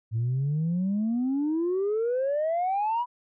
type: exponential sweep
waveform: sine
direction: up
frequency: 108.9 to 994 Hz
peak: -22 dBFS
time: 0.11-3.06 s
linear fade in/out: 50 ms
effects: tanh soft clip ceiling -21 dBFS